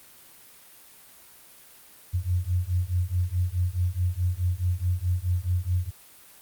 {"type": "beating tone pair", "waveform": "sine", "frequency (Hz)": [87.31, 92.01], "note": ["F2", "F#2"], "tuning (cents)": [0, -9], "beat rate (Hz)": 4.7, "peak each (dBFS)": -26, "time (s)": [2.13, 5.91], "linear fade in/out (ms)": 20, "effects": ["white hiss -51 dBFS RMS until 6.41 s", "Opus 32 kbps"]}